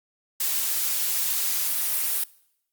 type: noise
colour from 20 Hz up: blue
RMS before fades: -25 dBFS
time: 0.4-2.24 s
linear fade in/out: 5 ms
effects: noise-tail reverb RT60 0.8 s tail -23 dB re dry + Opus 48 kbps